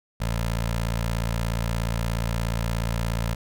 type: tone with notch filter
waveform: 15% pulse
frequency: 56.9 Hz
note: A#1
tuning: 41 cents flat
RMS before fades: -26 dBFS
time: 0.2-3.35 s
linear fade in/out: 10 ms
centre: 300 Hz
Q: 0.95
effects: none